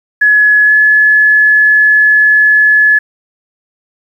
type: tone with pitch glide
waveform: sine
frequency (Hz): 1696 to 1710.8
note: G#6 to A6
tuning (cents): +36 to -49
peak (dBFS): -4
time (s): 0.21-2.99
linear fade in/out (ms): 10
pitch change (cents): +15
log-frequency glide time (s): 0.65-0.72
effects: 7-bit